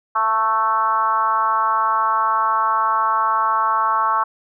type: tone with frequency modulation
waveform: sine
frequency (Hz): 1104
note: C#6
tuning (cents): -7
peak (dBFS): -15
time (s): 0.15-4.24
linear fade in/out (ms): 10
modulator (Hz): 218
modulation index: 1.2
effects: none